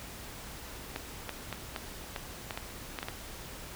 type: clicks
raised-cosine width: 0.3 ms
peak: -19 dBFS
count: 10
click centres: 0.961 / 1.293 / 1.527 / 1.762 / 2.162 / 2.508 / 2.575 / 2.988 / 3.029 / 3.085 s
effects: added 60 Hz sine -54 dBFS peak until 3.75 s + pink hiss -45 dBFS RMS until 3.75 s